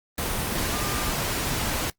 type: tone in noise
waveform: sine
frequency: 1200 Hz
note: D6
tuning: 37 cents sharp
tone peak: -36 dBFS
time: 0.73-1.1 s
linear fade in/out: 2 ms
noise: pink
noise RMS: -27 dBFS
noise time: 0.18-1.9 s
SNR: -12 dB
effects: noise-tail reverb RT60 0.1 s tail -21 dB re dry + Opus 24 kbps